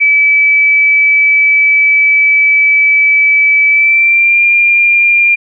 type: tone with pitch glide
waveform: sine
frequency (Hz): 2300 to 2396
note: D7 to D7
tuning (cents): -37 to +34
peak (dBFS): -5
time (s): 0-5.36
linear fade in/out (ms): 20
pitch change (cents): +71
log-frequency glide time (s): 3.69-4.42
effects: none